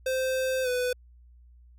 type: tone with pitch glide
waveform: square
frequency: 520 to 497.7 Hz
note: C5 to B4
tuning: -11 to +13 cents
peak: -26 dBFS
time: 0.06-0.93 s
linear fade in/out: 5 ms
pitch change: -76 cents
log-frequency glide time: 0.63-0.68 s
effects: added 60 Hz sine -51 dBFS peak until 1.78 s